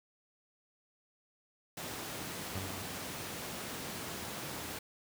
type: high-pass noise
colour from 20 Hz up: pink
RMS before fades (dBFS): -42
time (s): 1.77-4.79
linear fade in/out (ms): 5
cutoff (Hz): 120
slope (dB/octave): 12
type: tone with exponential decay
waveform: sawtooth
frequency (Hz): 94.1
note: F#2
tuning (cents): +30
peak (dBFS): -33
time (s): 2.55-3.38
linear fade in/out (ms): 5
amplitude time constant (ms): 180
effects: none